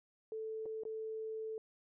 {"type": "tone with dropouts", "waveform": "sine", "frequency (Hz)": 440, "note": "A4", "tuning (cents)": 0, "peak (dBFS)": -39, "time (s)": [0.32, 1.58], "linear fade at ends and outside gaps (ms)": 1, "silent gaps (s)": [[0.657, 0.661], [0.835, 0.852]], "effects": []}